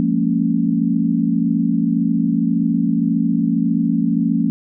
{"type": "chord", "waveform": "sine", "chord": "Bb minor seventh", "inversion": "second", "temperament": "equal with one note detuned", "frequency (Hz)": [174.61, 207.7, 229.5, 277.2], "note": ["F3", "Ab3", "Bb3", "Db4"], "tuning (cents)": [0, 0, -27, 0], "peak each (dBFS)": [-20, -23, -18, -20], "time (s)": [0, 4.5], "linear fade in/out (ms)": 0, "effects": []}